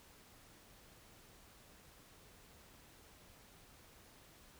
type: silence
effects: pink hiss -62 dBFS RMS until 4.59 s